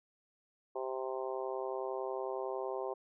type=harmonic tone; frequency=130.81 Hz; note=C3; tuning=in tune; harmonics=3 / 4 / 5 / 6 / 7 / 8; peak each=-39 / -41 / -43 / -45 / -46 / -47 dBFS; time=0.75-2.94 s; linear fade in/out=10 ms; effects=none